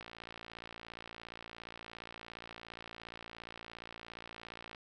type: click train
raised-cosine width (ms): 0.3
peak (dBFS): -30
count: 272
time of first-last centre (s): 0.01-4.748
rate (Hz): 57.2
effects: none